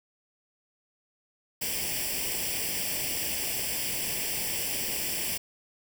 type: noise with comb filter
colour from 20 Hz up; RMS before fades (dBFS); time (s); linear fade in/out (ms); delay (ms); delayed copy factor
white; -31; 1.61-5.38; 10; 0.38; +0.8
effects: none